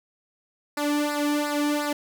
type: tone with flanger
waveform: sawtooth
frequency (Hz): 293.7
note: D4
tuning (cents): 0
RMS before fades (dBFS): -25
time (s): 0.77-1.93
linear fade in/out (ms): 5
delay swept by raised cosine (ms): 0.31 to 1.51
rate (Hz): 2.8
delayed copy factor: -0.8
effects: none